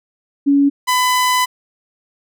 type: tone pair in turn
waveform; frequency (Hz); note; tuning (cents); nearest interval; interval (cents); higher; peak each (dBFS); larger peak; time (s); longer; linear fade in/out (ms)
sine / sawtooth; 281.5 / 1003.2; C#4 / B5; +27 / +27; octave + minor seventh; 2200; second; -9; neither; 0.46-0.7 / 0.87-1.46; second; 20
effects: none